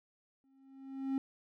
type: tone with exponential growth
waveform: triangle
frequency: 268.8 Hz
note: C4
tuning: 47 cents sharp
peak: -27 dBFS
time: 0.44-1.18 s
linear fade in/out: 1 ms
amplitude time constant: 160 ms
effects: none